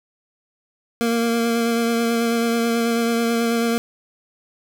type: tone with vibrato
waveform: 25% pulse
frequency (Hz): 232.1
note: A#3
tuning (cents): -7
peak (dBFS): -14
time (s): 1.01-3.78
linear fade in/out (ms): 0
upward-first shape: sine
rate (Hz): 9.2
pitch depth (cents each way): 17
effects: none